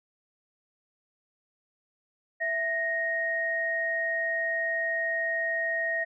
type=tone pair together; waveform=sine; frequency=660 / 1866.8 Hz; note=E5 / A#6; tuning=+2 / +2 cents; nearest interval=octave + tritone; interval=1800 cents; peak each=-32 / -27 dBFS; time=2.4-6.05 s; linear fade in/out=20 ms; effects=none